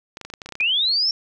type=clicks; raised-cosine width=0.2 ms; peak=-17 dBFS; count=11; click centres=0.171 / 0.213 / 0.25 / 0.301 / 0.338 / 0.418 / 0.46 / 0.49 / 0.523 / 0.554 / 0.607 s
type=linear sweep; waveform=sine; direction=up; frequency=2372 to 5500 Hz; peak=-17 dBFS; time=0.6-1.11 s; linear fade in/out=2 ms
effects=none